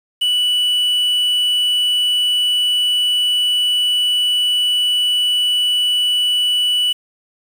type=tone with quantisation; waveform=triangle; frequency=2960 Hz; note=F#7; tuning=in tune; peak=-12 dBFS; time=0.21-6.93 s; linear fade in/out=10 ms; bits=6; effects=none